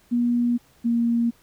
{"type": "tone pair in turn", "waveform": "sine", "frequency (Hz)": [240.1, 234.3], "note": ["B3", "A#3"], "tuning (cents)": [-49, 9], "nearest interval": "unison", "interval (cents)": 42, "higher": "first", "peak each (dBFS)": -18, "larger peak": "neither", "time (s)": [[0.11, 0.58], [0.84, 1.31]], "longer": "neither", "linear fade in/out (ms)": 20, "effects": ["pink hiss -58 dBFS RMS until 1.42 s"]}